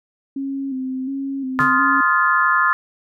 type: tone with vibrato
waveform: sine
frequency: 266.6 Hz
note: C4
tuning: 33 cents sharp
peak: -22 dBFS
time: 0.36-2.01 s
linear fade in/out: 5 ms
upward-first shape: square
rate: 1.4 Hz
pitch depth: 43 cents each way
type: chord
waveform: sine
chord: F dominant seventh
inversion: second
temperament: equal with one note detuned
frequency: 1046.5 / 1244.5 / 1396.9 / 1726.8 Hz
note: C6 / Eb6 / F6 / A6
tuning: 0 / 0 / 0 / -33 cents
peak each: -19 dBFS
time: 1.59-2.73 s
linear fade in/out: 0 ms
type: tone with exponential decay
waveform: 45% pulse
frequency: 144.5 Hz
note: D3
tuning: 28 cents flat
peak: -22 dBFS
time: 1.6-1.83 s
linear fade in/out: 2 ms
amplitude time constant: 50 ms
effects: none